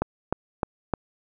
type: click train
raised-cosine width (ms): 1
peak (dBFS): -9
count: 4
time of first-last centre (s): 0.02-0.937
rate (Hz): 3.27
effects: none